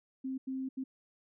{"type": "tone bursts at uneven times", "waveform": "sine", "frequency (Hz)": 263.4, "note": "C4", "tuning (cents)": 12, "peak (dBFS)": -34, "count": 3, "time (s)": [[0.24, 0.38], [0.47, 0.69], [0.77, 0.84]], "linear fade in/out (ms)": 10, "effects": []}